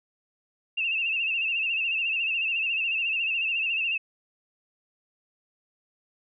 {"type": "tone with vibrato", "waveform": "sine", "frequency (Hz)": 2682, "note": "E7", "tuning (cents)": 29, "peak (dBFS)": -24, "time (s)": [0.77, 3.98], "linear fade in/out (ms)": 10, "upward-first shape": "sine", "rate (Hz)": 14, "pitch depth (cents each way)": 78, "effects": []}